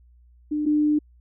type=tone pair in turn; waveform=sine; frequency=299.8 / 299.8 Hz; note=D4 / D4; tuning=+36 / +36 cents; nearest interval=unison; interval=0 cents; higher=neither; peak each=-22 / -17 dBFS; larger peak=second; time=0.51-0.66 / 0.66-0.99 s; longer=second; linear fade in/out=10 ms; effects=added 60 Hz sine -51 dBFS peak until 1.2 s